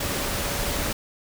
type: tone in noise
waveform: sine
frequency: 570 Hz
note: C#5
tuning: 48 cents sharp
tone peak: -37 dBFS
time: 0-0.93 s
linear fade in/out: 5 ms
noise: pink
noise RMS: -27 dBFS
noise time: 0-0.93 s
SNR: -13 dB
effects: none